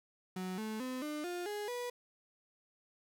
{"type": "tone with pitch steps", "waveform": "35% pulse", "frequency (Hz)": [185, 217.5, 255.7, 300.5, 353.3, 415.3, 488.2], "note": ["F#3", "A3", "C4", "D4", "F4", "G#4", "B4"], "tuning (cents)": [0, -20, -40, 40, 20, 0, -20], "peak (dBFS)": -36, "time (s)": [0.36, 1.9], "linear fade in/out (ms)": 5, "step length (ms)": 220, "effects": []}